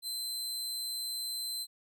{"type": "tone", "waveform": "sawtooth", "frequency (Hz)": 4080, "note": "C8", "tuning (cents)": -44, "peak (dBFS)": -32, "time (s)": [0.02, 1.67], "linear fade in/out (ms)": 50, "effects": []}